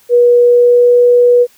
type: tone with pitch glide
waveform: sine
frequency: 483.4 to 486.8 Hz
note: B4 to B4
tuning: -37 to -25 cents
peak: -4 dBFS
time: 0.09-1.47 s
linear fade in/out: 50 ms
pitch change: +12 cents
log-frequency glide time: 0.39-0.97 s
effects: white hiss -48 dBFS RMS until 1.57 s